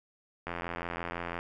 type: click train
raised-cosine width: 0.5 ms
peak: -20 dBFS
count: 80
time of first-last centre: 0.47-1.39 s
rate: 85.9 Hz
effects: none